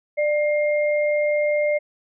sine tone pair together, 595 / 2120 Hz, D5 / C7, +22 / +22 cents, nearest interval octave + minor seventh, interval 2200 cents, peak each -18 / -27 dBFS, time 0.17-1.79 s, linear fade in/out 20 ms, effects none

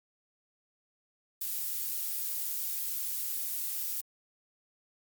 violet noise, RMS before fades -34 dBFS, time 1.41-4.01 s, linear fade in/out 5 ms, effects Opus 48 kbps

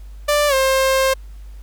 sawtooth tone with pitch glide, 589 to 530.8 Hz, D5 to C5, +5 to +25 cents, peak -10 dBFS, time 0.28-1.14 s, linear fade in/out 10 ms, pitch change -180 cents, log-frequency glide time 0.48-0.54 s, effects added 50 Hz sine -33 dBFS peak until 1.62 s + pink hiss -55 dBFS RMS until 1.62 s

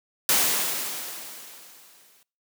white noise with exponential decay, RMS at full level -19 dBFS, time 0.29-2.23 s, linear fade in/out 1 ms, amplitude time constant 420 ms, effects noise-tail reverb RT60 0.4 s tail -25 dB re dry + high-pass 200 Hz 12 dB/octave

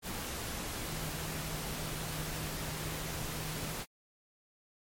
sine tone in noise, 155.56 Hz, D#3, in tune, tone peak -42 dBFS, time 0.86-3.76 s, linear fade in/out 50 ms, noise pink, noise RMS -39 dBFS, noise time 0.02-3.86 s, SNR -6 dB, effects MP3 64 kbps

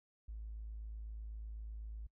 triangle tone, 54 Hz, A1, 32 cents flat, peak -39 dBFS, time 0.28-2.07 s, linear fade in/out 10 ms, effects noise-tail reverb RT60 0.1 s tail -26 dB re dry + tanh soft clip ceiling -41 dBFS

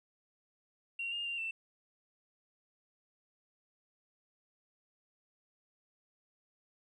triangle tone with pitch steps, 2752 / 2822 / 2780 / 2676 Hz, F7 / F7 / F7 / E7, -26 / +17 / -9 / +25 cents, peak -32 dBFS, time 0.99-1.51 s, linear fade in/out 5 ms, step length 130 ms, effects tanh soft clip ceiling -33 dBFS + resampled to 22050 Hz

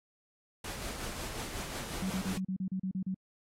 pink noise with tremolo, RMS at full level -39 dBFS, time 0.64-2.38 s, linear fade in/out 5 ms, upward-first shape sine, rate 5.5 Hz, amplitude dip 35%
sine tone bursts, 188.2 Hz, F#3, 30 cents sharp, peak -31 dBFS, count 10, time 2.02-3.145 s, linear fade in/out 5 ms, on 81 ms, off 35 ms
effects low-pass 12000 Hz 12 dB/octave + AAC 48 kbps

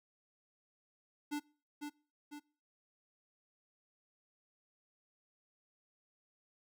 square tone with echo, 293.9 Hz, D4, 1 cent sharp, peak -36 dBFS, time 1.31-1.4 s, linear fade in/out 20 ms, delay 500 ms, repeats 2, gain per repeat -5 dB, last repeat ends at 2.4 s, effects noise-tail reverb RT60 0.4 s tail -23 dB re dry

